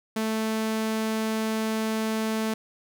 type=tone; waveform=sawtooth; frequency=220 Hz; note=A3; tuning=in tune; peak=-21 dBFS; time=0.16-2.54 s; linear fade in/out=5 ms; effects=none